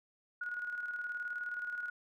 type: tone with tremolo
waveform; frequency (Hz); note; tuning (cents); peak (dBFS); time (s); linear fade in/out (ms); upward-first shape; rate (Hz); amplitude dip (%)
sine; 1450; F#6; -35; -35; 0.41-1.9; 5; square; 19; 45
effects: none